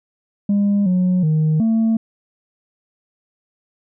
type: tone with pitch steps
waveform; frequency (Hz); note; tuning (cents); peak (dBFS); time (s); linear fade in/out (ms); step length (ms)
sine; 202.4 / 182.3 / 155.6 / 224.2; G#3 / F#3 / D#3 / A3; -44 / -25 / 0 / +33; -11; 0.49-1.97; 5; 370
effects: tanh soft clip ceiling -12 dBFS